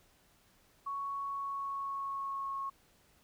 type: tone with pitch glide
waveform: sine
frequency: 1112 to 1094.2 Hz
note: C#6 to C#6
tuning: +5 to -23 cents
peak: -35 dBFS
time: 0.86-2.7 s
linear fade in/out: 10 ms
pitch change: -28 cents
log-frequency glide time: 1.28-2.59 s
effects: pink hiss -67 dBFS RMS until 3.23 s